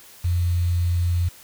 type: tone with quantisation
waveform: sine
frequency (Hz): 87.31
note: F2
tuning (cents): 0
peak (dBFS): -18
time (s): 0.24-1.29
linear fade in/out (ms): 10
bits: 7
effects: white hiss -47 dBFS RMS until 1.43 s